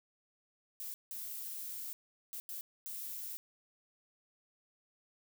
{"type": "noise bursts at uneven times", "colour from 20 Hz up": "violet", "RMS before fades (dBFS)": -43, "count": 5, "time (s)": [[0.8, 0.94], [1.11, 1.93], [2.33, 2.4], [2.49, 2.61], [2.86, 3.37]], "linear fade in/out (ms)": 0, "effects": []}